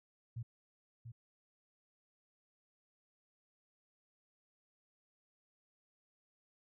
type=tone with echo; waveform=sine; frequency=116.54 Hz; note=A#2; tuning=in tune; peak=-39 dBFS; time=0.36-0.43 s; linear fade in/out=10 ms; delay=690 ms; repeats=1; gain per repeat=-7 dB; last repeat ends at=1.12 s; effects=none

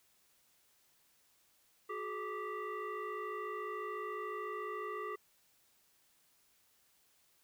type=tone with frequency modulation; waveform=sine; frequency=370 Hz; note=F#4; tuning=in tune; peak=-38 dBFS; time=1.89-5.16 s; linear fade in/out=10 ms; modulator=794 Hz; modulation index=1.7; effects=white hiss -71 dBFS RMS until 7.43 s

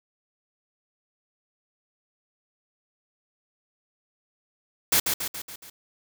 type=noise with echo; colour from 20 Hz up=white; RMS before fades=-20 dBFS; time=4.92-5 s; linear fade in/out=5 ms; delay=140 ms; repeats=5; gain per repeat=-5 dB; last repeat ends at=5.7 s; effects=none

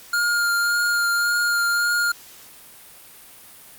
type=tone with vibrato; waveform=square; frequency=1411 Hz; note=F6; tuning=17 cents sharp; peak=-19 dBFS; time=0.13-2.12 s; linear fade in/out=5 ms; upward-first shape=sine; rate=1.8 Hz; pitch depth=14 cents each way; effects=white hiss -45 dBFS RMS until 3.78 s + Opus 48 kbps

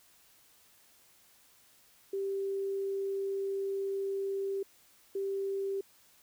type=tone bursts at uneven times; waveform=sine; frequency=392 Hz; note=G4; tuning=in tune; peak=-31 dBFS; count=2; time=2.13-4.63 / 5.15-5.81 s; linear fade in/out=5 ms; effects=white hiss -63 dBFS RMS until 6.22 s

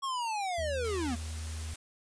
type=linear sweep; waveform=square; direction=down; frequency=1108.7 to 220 Hz; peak=-32 dBFS; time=0.02-1.16 s; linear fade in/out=20 ms
type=tone with pitch glide; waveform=triangle; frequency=78 to 79.23 Hz; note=D#2 to D#2; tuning=+5 to +32 cents; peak=-34 dBFS; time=0.58-1.74 s; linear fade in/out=5 ms; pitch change=+27 cents; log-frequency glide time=0.73-0.88 s
type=high-pass noise; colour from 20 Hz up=white; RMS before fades=-45 dBFS; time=0.84-1.76 s; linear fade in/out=5 ms; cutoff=140 Hz; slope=48 dB/octave
effects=resampled to 22050 Hz

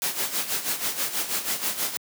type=noise with tremolo; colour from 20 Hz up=white; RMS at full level=-25 dBFS; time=0.02-1.97 s; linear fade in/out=0 ms; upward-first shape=sine; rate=6.2 Hz; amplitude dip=70%; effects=high-pass 150 Hz 12 dB/octave

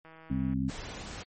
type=click train; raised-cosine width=0.5 ms; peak=-37 dBFS; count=79; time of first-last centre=0.05-0.534 s; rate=161 Hz
type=harmonic tone; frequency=65.41 Hz; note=C2; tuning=in tune; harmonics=1 / 2 / 3 / 4; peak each=-37 / -34 / -32 / -31 dBFS; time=0.3-0.7 s; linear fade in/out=5 ms
type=noise; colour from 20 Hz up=pink; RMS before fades=-41 dBFS; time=0.68-1.24 s; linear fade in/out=20 ms
effects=MP3 32 kbps

